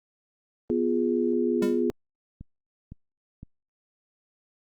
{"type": "chord", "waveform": "sine", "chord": "F diminished", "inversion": "second", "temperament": "equal", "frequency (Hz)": [246.9, 349.2, 415.3], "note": ["Cb4", "F4", "Ab4"], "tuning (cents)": [0, 0, 0], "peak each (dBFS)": [-26, -26, -27], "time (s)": [0.7, 1.9], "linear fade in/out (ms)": 0}
{"type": "tone with exponential decay", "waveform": "square", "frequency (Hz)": 200.6, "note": "G3", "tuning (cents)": 40, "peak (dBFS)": -24, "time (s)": [1.62, 1.84], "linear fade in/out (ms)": 5, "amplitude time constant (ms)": 47}
{"type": "click train", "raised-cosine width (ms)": 5, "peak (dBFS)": -28, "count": 4, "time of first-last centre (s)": [1.9, 3.431], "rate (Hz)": 1.96}
{"effects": ["Opus 32 kbps"]}